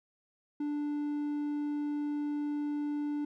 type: tone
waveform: triangle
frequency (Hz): 293.7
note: D4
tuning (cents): 0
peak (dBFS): -29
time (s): 0.6-3.25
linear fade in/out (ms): 5
effects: none